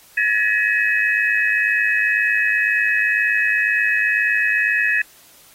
sine tone cluster, 1690 / 1792 / 1900 / 2551 Hz, G#6 / A6 / A#6 / D#7, +30 / +31 / +33 / +43 cents, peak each -19 / -24 / -21 / -21 dBFS, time 0.17-5.02 s, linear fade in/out 5 ms, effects white hiss -49 dBFS RMS until 5.54 s + AAC 48 kbps

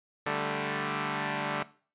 5% pulse chord, D suspended fourth, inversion none, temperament equal, 146.83 / 196 / 220 Hz, D3 / G3 / A3, 0 / 0 / 0 cents, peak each -21 / -24 / -24 dBFS, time 0.26-1.63 s, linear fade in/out 5 ms, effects noise-tail reverb RT60 0.4 s tail -18 dB re dry + resampled to 8000 Hz

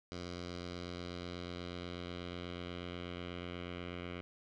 10% pulse tone with low-pass filter sweep, 88.2 Hz, F2, 18 cents sharp, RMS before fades -44 dBFS, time 0.12-4.21 s, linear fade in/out 0 ms, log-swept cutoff 4900 to 2700 Hz, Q 2.5, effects none

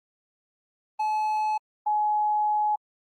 triangle / sine tone pair in turn, 858 / 844.2 Hz, A5 / G#5, -44 / +28 cents, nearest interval unison, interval 28 cents, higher first, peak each -21 dBFS, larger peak neither, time 0.99-1.58 / 1.86-2.76 s, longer second, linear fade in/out 10 ms, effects Opus 32 kbps

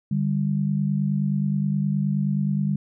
sine tone pair together, 147.9 / 197.42 Hz, D3 / G3, +13 / +13 cents, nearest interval perfect fourth, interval 500 cents, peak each -23 dBFS, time 0.11-2.76 s, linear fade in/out 5 ms, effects none

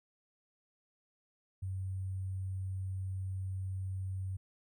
sine tone with sample-and-hold, 94.6 Hz, F#2, 39 cents sharp, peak -35 dBFS, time 1.62-4.37 s, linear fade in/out 10 ms, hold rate 8820 Hz, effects none

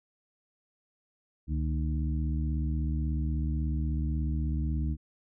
harmonic tone with a mistuned harmonic, 76.4 Hz, D#2, 31 cents flat, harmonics 1 / 2 / 3 / 4, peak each -28 / -34 / -38 / -40 dBFS, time 1.47-4.97 s, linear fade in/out 50 ms, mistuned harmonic 1, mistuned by -130 cents, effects none

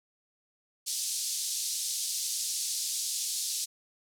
pink band-pass noise, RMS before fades -33 dBFS, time 0.86-3.66 s, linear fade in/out 20 ms, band 4400 to 11000 Hz, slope 24 dB/octave, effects none

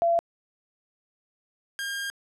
sine / sawtooth tone pair in turn, 679 / 1611.2 Hz, F5 / G6, -49 / +47 cents, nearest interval octave + minor third, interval 1496 cents, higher second, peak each -19 / -26 dBFS, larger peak first, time 0.02-0.19 / 1.79-2.1 s, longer second, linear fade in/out 0 ms, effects low-pass 12000 Hz 12 dB/octave

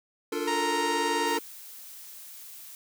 square chord, Bb major seventh, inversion first, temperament equal with one note detuned, 293.7 / 349.2 / 440 / 458.9 Hz, D4 / F4 / A4 / Bb4, 0 / 0 / 0 / -27 cents, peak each -35 dBFS, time 0.32-1.39 s, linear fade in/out 5 ms
harmonic tone, 932.3 Hz, A#5, in tune, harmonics 1 / 2 / 3 / 4 / 5 / 6 / 7 / 8 / 9 / 10, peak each -28 / -34 / -38 / -40 / -42 / -44 / -45 / -46 / -47 / -48 dBFS, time 0.47-1.38 s, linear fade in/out 10 ms
blue noise, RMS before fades -45 dBFS, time 1.27-2.75 s, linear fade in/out 0 ms
effects none

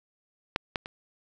clicks, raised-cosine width 0.3 ms, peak -9 / -12 / -22 dBFS, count 3, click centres 0.561 / 0.758 / 0.859 s, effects none

